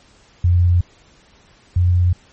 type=tone pair in turn; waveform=sine; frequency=88 / 88.97 Hz; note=F2 / F2; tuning=+14 / +33 cents; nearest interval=unison; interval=19 cents; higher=second; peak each=-10 / -11 dBFS; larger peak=first; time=0.44-0.81 / 1.76-2.13 s; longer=neither; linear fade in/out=5 ms; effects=pink hiss -51 dBFS RMS until 2.32 s + MP3 32 kbps